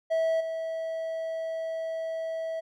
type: tone with level steps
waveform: triangle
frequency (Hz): 650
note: E5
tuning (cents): -24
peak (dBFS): -21 / -28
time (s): 0.1-2.61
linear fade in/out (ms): 20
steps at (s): 0.4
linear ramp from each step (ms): 10
effects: none